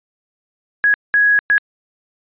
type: tone bursts at uneven times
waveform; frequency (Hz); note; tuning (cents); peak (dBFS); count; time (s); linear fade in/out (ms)
sine; 1666; G#6; +5; -7; 3; 0.84-0.94 / 1.14-1.39 / 1.5-1.58; 0
effects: tanh soft clip ceiling -9 dBFS + resampled to 8000 Hz